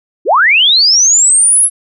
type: linear sweep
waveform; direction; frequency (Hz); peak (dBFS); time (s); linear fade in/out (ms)
sine; up; 274.2 to 11070; -5; 0.25-1.7; 50
effects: none